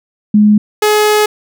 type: tone pair in turn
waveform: sine / sawtooth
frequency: 210 / 422.9 Hz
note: G#3 / G#4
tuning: +19 / +31 cents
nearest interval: octave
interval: 1212 cents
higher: second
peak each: -4 dBFS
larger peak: neither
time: 0.34-0.58 / 0.82-1.26 s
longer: second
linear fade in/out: 5 ms
effects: none